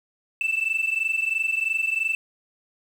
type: tone pair together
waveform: sine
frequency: 2637 / 2660 Hz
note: E7 / E7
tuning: 0 / +15 cents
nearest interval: unison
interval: 15 cents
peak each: -23 dBFS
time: 0.41-2.15 s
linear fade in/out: 2 ms
effects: tanh soft clip ceiling -18 dBFS + 8-bit